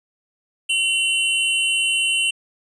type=tone pair together; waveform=square; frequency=2751 / 3038 Hz; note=F7 / F#7; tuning=-27 / +45 cents; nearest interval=major second; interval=172 cents; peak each=-20 / -22 dBFS; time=0.69-2.31 s; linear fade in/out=10 ms; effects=resampled to 22050 Hz